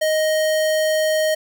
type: tone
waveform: square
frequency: 624 Hz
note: D#5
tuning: 5 cents sharp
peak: -17 dBFS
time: 0.01-1.35 s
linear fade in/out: 10 ms
effects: none